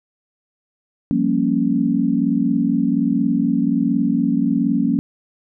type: chord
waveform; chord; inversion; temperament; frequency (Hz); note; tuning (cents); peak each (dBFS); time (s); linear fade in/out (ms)
sine; G half-diminished seventh; third; equal; 174.61 / 196 / 233.1 / 277.2; F3 / G3 / Bb3 / Db4; 0 / 0 / 0 / 0; -23 / -23 / -19 / -19; 1.11-4.99; 0
effects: none